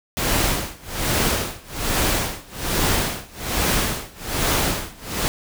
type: noise with tremolo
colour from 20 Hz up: pink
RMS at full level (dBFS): -19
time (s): 0.17-5.28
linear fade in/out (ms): 0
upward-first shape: sine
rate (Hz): 1.2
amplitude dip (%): 95
effects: none